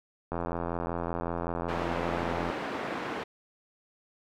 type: click train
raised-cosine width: 1 ms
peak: -18 dBFS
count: 187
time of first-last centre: 0.32-2.501 s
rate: 85.3 Hz
type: band-pass noise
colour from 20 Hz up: pink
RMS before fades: -35 dBFS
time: 1.68-3.24 s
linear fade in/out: 10 ms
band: 250 to 1900 Hz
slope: 12 dB/octave
effects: none